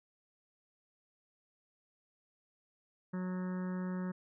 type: harmonic tone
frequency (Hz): 183.3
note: F#3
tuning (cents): -16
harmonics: 1 / 2 / 3 / 5 / 6 / 7 / 8 / 9 / 10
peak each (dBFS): -35 / -47 / -50 / -53 / -56 / -55 / -58 / -56 / -59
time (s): 3.13-4.12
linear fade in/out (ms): 10
effects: none